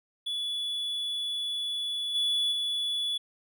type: tone with level steps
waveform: triangle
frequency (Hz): 3425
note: A7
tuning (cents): -47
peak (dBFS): -28 / -23 / -26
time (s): 0.26-3.18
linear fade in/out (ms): 10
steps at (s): 2.14 / 2.51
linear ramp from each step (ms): 20
effects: none